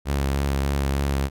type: tone with vibrato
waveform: sawtooth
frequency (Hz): 69.3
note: C#2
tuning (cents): 0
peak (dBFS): -17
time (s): 0.05-1.3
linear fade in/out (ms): 50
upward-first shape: triangle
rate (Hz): 3.3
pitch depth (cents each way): 29
effects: none